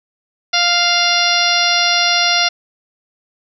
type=harmonic tone; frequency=698.5 Hz; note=F5; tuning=in tune; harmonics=1 / 2 / 3 / 4 / 5 / 6 / 7 / 8; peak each=-20 / -20 / -20 / -20 / -20 / -20 / -20 / -20 dBFS; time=0.53-2.49 s; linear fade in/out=10 ms; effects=none